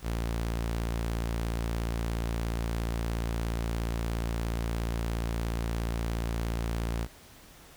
sawtooth tone, 57 Hz, A#1, 38 cents flat, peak -25 dBFS, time 0.02-7.08 s, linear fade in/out 50 ms, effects pink hiss -53 dBFS RMS until 7.76 s

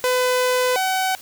sawtooth tone pair in turn, 503 / 755.5 Hz, B4 / F#5, +32 / +36 cents, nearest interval perfect fifth, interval 704 cents, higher second, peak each -13 / -15 dBFS, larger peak first, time 0.04-0.76 / 0.76-1.15 s, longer first, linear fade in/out 0 ms, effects white hiss -42 dBFS RMS until 1.21 s

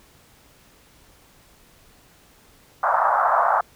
pink band-pass noise, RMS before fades -19 dBFS, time 2.83-3.61 s, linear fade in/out 5 ms, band 660 to 1400 Hz, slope 48 dB/octave, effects pink hiss -54 dBFS RMS until 3.75 s

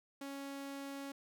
sawtooth tone, 277.2 Hz, C#4, in tune, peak -39 dBFS, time 0.21-1.12 s, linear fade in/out 5 ms, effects none

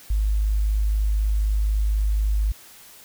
sine tone, 52 Hz, G#1, 3 cents sharp, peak -18 dBFS, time 0.1-2.52 s, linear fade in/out 5 ms, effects white hiss -47 dBFS RMS until 3.04 s

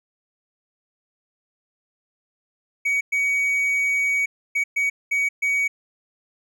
triangle tone bursts at uneven times, 2255 Hz, C#7, 29 cents sharp, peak -17 dBFS, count 6, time 2.85-3.01 / 3.12-4.26 / 4.55-4.64 / 4.76-4.9 / 5.11-5.29 / 5.42-5.68 s, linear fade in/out 10 ms, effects none

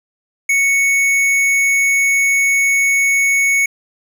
triangle tone with hard clipping, 2217 Hz, C#7, in tune, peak -13 dBFS, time 0.49-3.66 s, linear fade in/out 5 ms, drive 15 dB, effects none

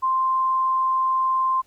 sine tone, 1046.5 Hz, C6, in tune, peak -18 dBFS, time 0.02-1.62 s, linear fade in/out 20 ms, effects pink hiss -61 dBFS RMS until 1.66 s

